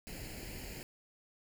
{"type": "noise with comb filter", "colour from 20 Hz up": "pink", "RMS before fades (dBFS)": -45, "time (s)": [0.07, 0.83], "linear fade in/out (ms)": 0, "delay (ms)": 0.42, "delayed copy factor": 0.75, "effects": []}